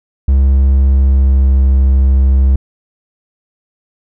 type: tone with pitch glide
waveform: triangle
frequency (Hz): 67.4 to 66.59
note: C#2 to C2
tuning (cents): -48 to +31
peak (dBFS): -4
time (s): 0.28-2.56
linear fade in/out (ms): 5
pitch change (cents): -21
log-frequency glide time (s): 0.85-1.6
effects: none